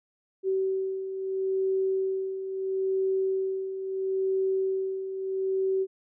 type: beating tone pair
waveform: sine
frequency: 381.6 / 382.35 Hz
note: G4 / G4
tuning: -47 / -43 cents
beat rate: 0.75 Hz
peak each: -33 / -26 dBFS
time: 0.43-5.87 s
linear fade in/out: 50 ms
effects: none